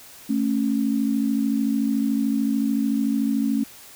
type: tone pair together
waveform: sine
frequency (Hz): 221.4 / 275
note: A3 / C#4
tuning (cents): +11 / -14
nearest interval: major third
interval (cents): 375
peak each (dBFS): -22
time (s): 0.29-3.64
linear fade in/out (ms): 10
effects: white hiss -45 dBFS RMS until 3.95 s